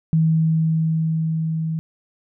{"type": "tone with level ramp", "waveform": "sine", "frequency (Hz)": 160.5, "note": "E3", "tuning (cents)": -46, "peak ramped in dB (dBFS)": [-13, -21], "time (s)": [0.13, 1.79], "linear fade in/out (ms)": 0, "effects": []}